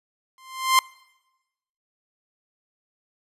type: tone with exponential growth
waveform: sawtooth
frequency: 1046.5 Hz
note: C6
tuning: in tune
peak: -8 dBFS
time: 0.38-0.79 s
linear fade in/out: 1 ms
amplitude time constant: 88 ms
effects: noise-tail reverb RT60 1.0 s tail -24 dB re dry + resampled to 32000 Hz